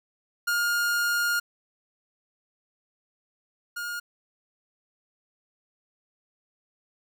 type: tone pair in turn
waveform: 45% pulse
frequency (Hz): 1417 / 1424.3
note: F6 / F6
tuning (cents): +25 / +34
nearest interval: unison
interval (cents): 9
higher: second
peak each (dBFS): -23 / -31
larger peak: first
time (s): 0.47-1.4 / 3.76-4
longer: first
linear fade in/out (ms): 10
effects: none